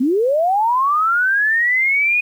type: linear sweep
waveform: sine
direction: up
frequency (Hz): 235.5 to 2489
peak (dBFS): -13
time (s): 0-2.21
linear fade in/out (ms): 10
effects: 8-bit